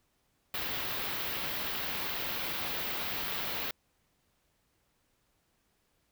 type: band-stop noise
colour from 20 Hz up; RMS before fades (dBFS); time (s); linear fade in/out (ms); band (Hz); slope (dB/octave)
white; -35; 0.54-3.71; 2; 4200 to 16000; 24
effects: pink hiss -74 dBFS RMS until 6.11 s